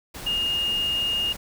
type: tone in noise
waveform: sine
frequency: 2840 Hz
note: F7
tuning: 28 cents sharp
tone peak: -22 dBFS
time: 0.26-1.33 s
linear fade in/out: 10 ms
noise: pink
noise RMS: -37 dBFS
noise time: 0.14-1.37 s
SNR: +12 dB
effects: none